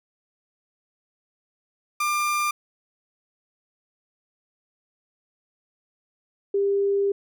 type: tone pair in turn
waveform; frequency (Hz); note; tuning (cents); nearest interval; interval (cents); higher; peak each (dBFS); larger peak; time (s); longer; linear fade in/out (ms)
30% pulse / sine; 1195 / 398.8; D6 / G4; +30 / +30; octave + perfect fifth; 1900; first; -19; neither; 2-2.51 / 6.54-7.12; second; 5
effects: none